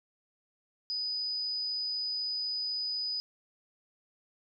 sine tone, 4978 Hz, D#8, in tune, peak -31 dBFS, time 0.9-3.2 s, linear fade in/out 0 ms, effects none

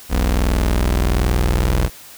sawtooth tone pair together, 41.21 / 61.74 Hz, E1 / B1, 0 / 0 cents, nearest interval perfect fifth, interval 700 cents, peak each -13 dBFS, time 0.09-1.9 s, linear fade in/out 50 ms, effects white hiss -40 dBFS RMS until 2.17 s

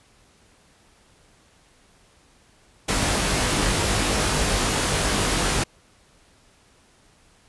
pink noise with comb filter, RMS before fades -22 dBFS, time 2.88-5.64 s, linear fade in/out 10 ms, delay 20 ms, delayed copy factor +0.75, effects pink hiss -57 dBFS RMS until 7.48 s + resampled to 24000 Hz

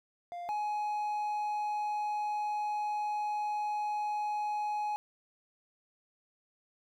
triangle tone pair in turn, 698.5 / 839.1 Hz, F5 / G#5, 0 / +18 cents, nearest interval minor third, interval 318 cents, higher second, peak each -36 / -29 dBFS, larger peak second, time 0.32-0.49 / 0.49-4.96 s, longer second, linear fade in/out 0 ms, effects none

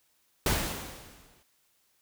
pink noise with exponential decay, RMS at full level -25 dBFS, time 0.46-1.43 s, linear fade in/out 2 ms, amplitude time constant 210 ms, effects white hiss -70 dBFS RMS until 2.01 s

